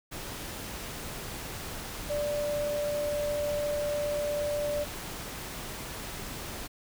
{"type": "tone in noise", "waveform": "sine", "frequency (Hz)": 587.3, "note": "D5", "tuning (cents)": 0, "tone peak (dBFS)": -28, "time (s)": [2.09, 4.85], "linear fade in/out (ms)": 20, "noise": "pink", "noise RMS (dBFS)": -39, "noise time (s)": [0.11, 6.68], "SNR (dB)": 8, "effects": []}